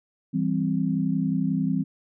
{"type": "chord", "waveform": "sine", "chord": "C major", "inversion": "first", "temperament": "equal", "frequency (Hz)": [164.81, 196, 261.6], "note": ["E3", "G3", "C4"], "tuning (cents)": [0, 0, 0], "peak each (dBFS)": -26, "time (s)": [0.33, 1.84], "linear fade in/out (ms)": 20, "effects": []}